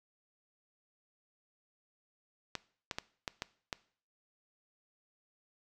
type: clicks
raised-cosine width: 0.2 ms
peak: -18 dBFS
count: 6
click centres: 2.553 / 2.912 / 2.985 / 3.278 / 3.421 / 3.728 s
effects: noise-tail reverb RT60 0.5 s tail -20 dB re dry